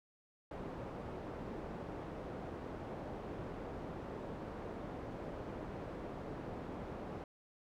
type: low-pass noise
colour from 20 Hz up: white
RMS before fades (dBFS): -45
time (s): 0.51-7.24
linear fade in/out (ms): 2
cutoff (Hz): 560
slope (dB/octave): 12
effects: none